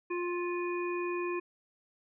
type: harmonic tone with a mistuned harmonic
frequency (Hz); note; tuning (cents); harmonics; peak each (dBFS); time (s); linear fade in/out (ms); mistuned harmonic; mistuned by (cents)
352.2; F4; +15; 1 / 3 / 5 / 7; -32 / -39 / -47 / -41; 0.1-1.4; 10; 5; -18
effects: none